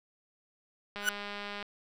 click train, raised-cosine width 0.3 ms, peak -24 dBFS, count 137, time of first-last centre 0.96-1.627 s, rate 204 Hz
35% pulse tone with exponential growth, 1480 Hz, F#6, in tune, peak -20 dBFS, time 0.99-1.09 s, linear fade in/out 2 ms, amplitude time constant 20 ms
effects none

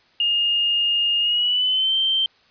sine tone with pitch glide, 2836 to 3129 Hz, F7 to G7, +26 to -4 cents, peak -17 dBFS, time 0.2-2.26 s, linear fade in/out 2 ms, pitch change +170 cents, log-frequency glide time 1.2-1.96 s, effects white hiss -57 dBFS RMS until 2.5 s + resampled to 11025 Hz

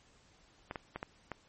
clicks, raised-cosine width 0.5 ms, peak -23 dBFS, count 5, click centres 0.711 / 0.758 / 0.96 / 1.029 / 1.317 s, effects pink hiss -65 dBFS RMS until 1.48 s + MP3 32 kbps

